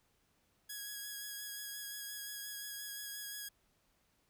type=tone with vibrato; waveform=5% pulse; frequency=1661.2 Hz; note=G#6; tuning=in tune; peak=-32 dBFS; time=0.69-3.49 s; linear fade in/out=10 ms; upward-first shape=sine; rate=5.7 Hz; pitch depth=17 cents each way; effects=pink hiss -75 dBFS RMS until 4.29 s